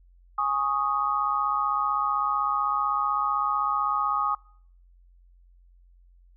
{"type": "chord", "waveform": "sine", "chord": "Ab suspended fourth", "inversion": "none", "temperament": "equal", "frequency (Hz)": [830.6, 1108.7, 1244.5], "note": ["Ab5", "Db6", "Eb6"], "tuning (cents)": [0, 0, 0], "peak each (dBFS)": [-30, -28, -25], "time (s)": [0.38, 4.35], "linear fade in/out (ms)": 5, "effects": ["noise-tail reverb RT60 0.6 s tail -25 dB re dry", "added 44 Hz sine -53 dBFS peak until 6.36 s"]}